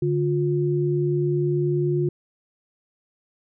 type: tone pair together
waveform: sine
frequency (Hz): 145.51 / 355.2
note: D3 / F4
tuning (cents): -16 / +29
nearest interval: octave + minor third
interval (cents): 1545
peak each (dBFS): -22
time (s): 0.02-2.09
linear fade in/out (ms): 5
effects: none